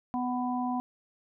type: harmonic tone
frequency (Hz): 248.7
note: B3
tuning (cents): +12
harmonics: 1 / 3 / 4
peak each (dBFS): -30 / -33 / -36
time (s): 0.14-0.8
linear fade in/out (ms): 0
effects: none